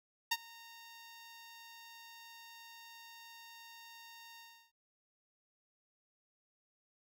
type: tone with ADSR envelope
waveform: 10% pulse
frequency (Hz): 923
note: A#5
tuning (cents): -17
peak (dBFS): -20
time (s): 0.31-4.72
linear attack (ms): 10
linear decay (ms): 43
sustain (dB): -24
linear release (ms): 330
effects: none